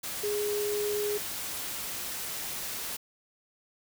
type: tone in noise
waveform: sine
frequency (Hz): 415.3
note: G#4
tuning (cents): 0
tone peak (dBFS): -28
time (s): 0.23-1.18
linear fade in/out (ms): 10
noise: white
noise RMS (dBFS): -36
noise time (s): 0.03-2.97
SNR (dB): +5
effects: none